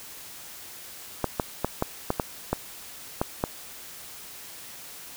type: clicks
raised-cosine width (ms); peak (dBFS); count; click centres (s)
1; -9; 9; 1.243 / 1.398 / 1.646 / 1.824 / 2.104 / 2.198 / 2.53 / 3.215 / 3.439
effects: white hiss -43 dBFS RMS until 5.16 s